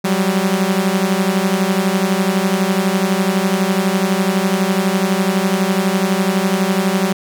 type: beating tone pair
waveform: sawtooth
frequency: 185 / 197 Hz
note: F#3 / G3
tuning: 0 / +9 cents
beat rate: 12 Hz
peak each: -13 dBFS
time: 0.04-7.13 s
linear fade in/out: 10 ms
effects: none